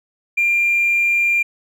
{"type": "tone with hard clipping", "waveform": "sine", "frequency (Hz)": 2389, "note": "D7", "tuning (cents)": 29, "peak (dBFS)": -14, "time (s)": [0.37, 1.43], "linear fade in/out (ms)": 10, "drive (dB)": 1, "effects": []}